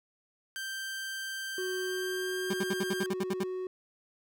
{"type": "tone with pitch glide", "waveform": "sawtooth", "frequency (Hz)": [1568, 1592.6], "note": ["G6", "G6"], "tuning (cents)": [0, 27], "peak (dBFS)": -32, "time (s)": [0.56, 3.06], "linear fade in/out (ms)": 0, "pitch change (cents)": 27, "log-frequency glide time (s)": [1.76, 2.37]}
{"type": "tone", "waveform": "triangle", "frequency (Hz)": 370, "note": "F#4", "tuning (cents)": 0, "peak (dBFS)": -31, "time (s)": [1.58, 3.67], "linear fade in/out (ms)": 2}
{"type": "tone bursts", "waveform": "30% pulse", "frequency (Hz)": 198.7, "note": "G3", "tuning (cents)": 24, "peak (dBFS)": -27, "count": 10, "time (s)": [2.5, 3.437], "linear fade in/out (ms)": 5, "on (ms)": 37, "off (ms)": 63}
{"effects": []}